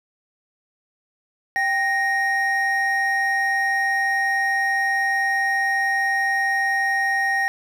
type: tone pair together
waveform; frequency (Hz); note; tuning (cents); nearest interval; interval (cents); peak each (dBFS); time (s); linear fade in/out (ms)
triangle; 784 / 1864.7; G5 / A#6; 0 / 0; octave + minor third; 1500; -22 / -18; 1.56-7.48; 0
effects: none